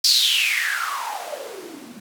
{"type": "noise with band-pass filter sweep", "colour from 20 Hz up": "blue", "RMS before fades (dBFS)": -23, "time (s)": [0.04, 2], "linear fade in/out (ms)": 5, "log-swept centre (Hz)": [4900, 200], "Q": 8.5, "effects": []}